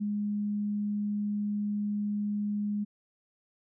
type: tone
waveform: sine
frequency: 206.9 Hz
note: G#3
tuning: 6 cents flat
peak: -28 dBFS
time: 0-2.85 s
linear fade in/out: 20 ms
effects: none